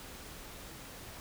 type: silence
effects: pink hiss -48 dBFS RMS until 1.2 s